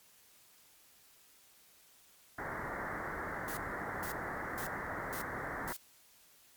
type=low-pass noise; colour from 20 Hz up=white; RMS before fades=-40 dBFS; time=2.38-5.73 s; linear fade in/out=5 ms; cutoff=2000 Hz; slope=96 dB/octave
type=noise bursts; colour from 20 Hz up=blue; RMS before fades=-44 dBFS; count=5; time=3.48-5.765 s; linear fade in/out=0 ms; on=89 ms; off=460 ms
effects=white hiss -63 dBFS RMS until 6.56 s + MP3 96 kbps